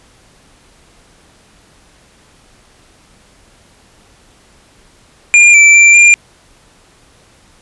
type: tone with pitch steps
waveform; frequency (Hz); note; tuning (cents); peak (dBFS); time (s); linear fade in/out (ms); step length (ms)
square; 2405 / 2332 / 2353 / 2394; D7 / D7 / D7 / D7; +41 / -13 / +3 / +33; -3; 5.34-6.14; 0; 200
effects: pink hiss -47 dBFS RMS until 7.61 s + resampled to 24000 Hz